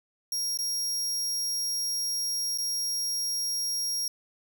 sawtooth tone with dropouts, 5600 Hz, F8, 4 cents sharp, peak -25 dBFS, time 0.32-4.08 s, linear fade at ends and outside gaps 2 ms, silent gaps 0.574-0.588 / 2.576-2.584 s, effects none

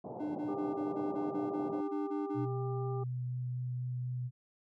white band-pass noise, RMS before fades -43 dBFS, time 0.04-1.81 s, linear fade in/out 5 ms, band 110 to 820 Hz, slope 48 dB/octave
triangle tone bursts, 300 Hz, D4, 37 cents sharp, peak -32 dBFS, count 12, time 0.19-2.461 s, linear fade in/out 20 ms, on 170 ms, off 21 ms
harmonic tone, 397.2 Hz, G4, 23 cents sharp, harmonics 1 / 2 / 3, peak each -38 / -45 / -48 dBFS, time 0.48-3.04 s, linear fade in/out 10 ms
sine tone with vibrato, 124.8 Hz, B2, 19 cents sharp, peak -34 dBFS, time 2.34-4.31 s, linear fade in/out 50 ms, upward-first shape sine, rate 4.1 Hz, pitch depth 8 cents each way
effects none

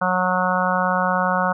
harmonic tone, 183 Hz, F#3, 19 cents flat, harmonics 1 / 3 / 4 / 5 / 6 / 7 / 8, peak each -25 / -25 / -25 / -25 / -25 / -25 / -25 dBFS, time 0.01-1.53 s, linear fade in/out 10 ms, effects none

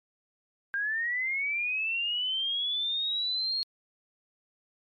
sine linear sweep, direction up, 1588 to 4300 Hz, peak -27 dBFS, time 0.74-3.63 s, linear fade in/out 0 ms, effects MP3 64 kbps

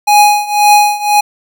square tone with tremolo, 830.6 Hz, G#5, in tune, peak -3 dBFS, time 0.07-1.21 s, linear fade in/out 10 ms, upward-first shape triangle, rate 1.9 Hz, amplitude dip 90%, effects none

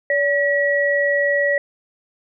sine tone pair together, 572.2 / 1923 Hz, D5 / B6, -45 / -47 cents, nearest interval octave + major sixth, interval 2098 cents, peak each -18 dBFS, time 0.1-1.58 s, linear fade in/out 2 ms, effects none

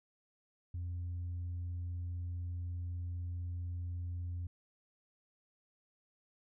sine tone, 87.6 Hz, F2, 6 cents sharp, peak -35 dBFS, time 0.74-4.47 s, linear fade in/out 5 ms, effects tanh soft clip ceiling -35 dBFS

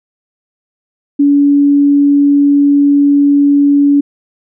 sine tone, 284.9 Hz, C#4, 48 cents sharp, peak -5 dBFS, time 1.19-4.01 s, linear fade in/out 10 ms, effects none

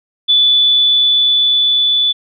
sine tone with level ramp, 3472 Hz, A7, 24 cents flat, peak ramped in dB -7 to -10 dBFS, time 0.28-2.13 s, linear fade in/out 20 ms, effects none

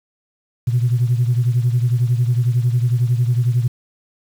sine beating tone pair, 119.5 / 130.5 Hz, A#2 / C3, +43 / -4 cents, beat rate 11 Hz, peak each -14 / -19 dBFS, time 0.67-3.68 s, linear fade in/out 10 ms, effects tanh soft clip ceiling -8 dBFS + 7-bit

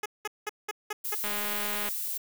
10% pulse tone bursts, 421.6 Hz, G#4, 26 cents sharp, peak -22 dBFS, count 6, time 0.03-1.148 s, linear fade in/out 5 ms, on 28 ms, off 190 ms
violet noise, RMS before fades -33 dBFS, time 1.04-2.18 s, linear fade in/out 10 ms
click train, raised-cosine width 0.3 ms, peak -19 dBFS, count 135, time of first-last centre 1.24-1.887 s, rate 207 Hz
effects none

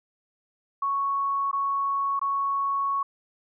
sine tone with dropouts, 1108.7 Hz, C#6, in tune, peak -23 dBFS, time 0.82-3.03 s, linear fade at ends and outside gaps 5 ms, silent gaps 1.514-1.529 / 2.194-2.214 s, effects none

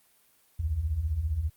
sine beating tone pair, 66 / 81 Hz, C2 / E2, +16 / -30 cents, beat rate 15 Hz, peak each -33 / -27 dBFS, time 0.59-1.5 s, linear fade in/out 10 ms, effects white hiss -64 dBFS RMS until 1.56 s + Opus 32 kbps

